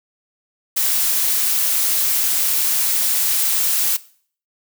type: noise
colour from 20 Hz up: blue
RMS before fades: -18 dBFS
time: 0.76-3.97 s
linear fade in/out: 10 ms
effects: noise-tail reverb RT60 0.5 s tail -19 dB re dry